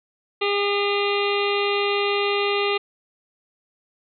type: harmonic tone with a mistuned harmonic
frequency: 405.3 Hz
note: G#4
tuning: 42 cents flat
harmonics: 1 / 2 / 3 / 5 / 6 / 7 / 8 / 9 / 10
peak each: -22 / -30 / -28 / -31 / -30 / -29 / -36 / -33 / -35 dBFS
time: 0.41-2.78 s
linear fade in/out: 10 ms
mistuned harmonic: 7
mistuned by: -30 cents
effects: none